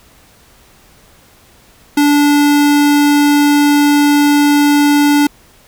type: tone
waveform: square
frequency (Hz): 290.6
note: D4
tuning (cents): -18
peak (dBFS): -8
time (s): 1.97-5.27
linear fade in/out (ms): 5
effects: pink hiss -46 dBFS RMS until 5.67 s